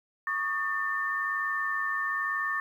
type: tone cluster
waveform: sine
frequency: 1120 / 1221 / 1793 Hz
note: C#6 / D#6 / A6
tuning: +18 / -33 / +32 cents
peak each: -33 / -36 / -29 dBFS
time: 0.27-2.6 s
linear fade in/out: 2 ms
effects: 10-bit